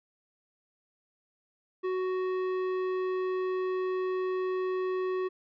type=tone with tanh clipping; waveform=sine; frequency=371.3 Hz; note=F#4; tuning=6 cents sharp; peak=-30 dBFS; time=1.83-5.29 s; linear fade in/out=20 ms; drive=13 dB; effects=none